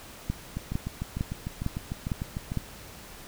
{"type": "two click trains", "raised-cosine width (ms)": 5, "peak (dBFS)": [-19, -15], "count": [14, 6], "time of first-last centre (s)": [[0.57, 2.519], [0.3, 2.573]], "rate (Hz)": [6.67, 2.2], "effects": ["pink hiss -46 dBFS RMS until 3.27 s"]}